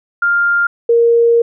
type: tone pair in turn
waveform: sine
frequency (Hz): 1400 / 467.2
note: F6 / A#4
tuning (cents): +4 / +4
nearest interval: octave + perfect fifth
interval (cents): 1900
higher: first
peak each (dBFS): -10 / -7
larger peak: second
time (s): 0.22-0.67 / 0.89-1.42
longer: second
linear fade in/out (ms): 5
effects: none